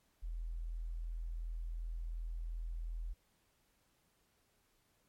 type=tone; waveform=sine; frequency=41.38 Hz; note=E1; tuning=7 cents sharp; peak=-38 dBFS; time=0.22-3.14 s; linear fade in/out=20 ms; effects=pink hiss -75 dBFS RMS until 5.08 s + MP3 64 kbps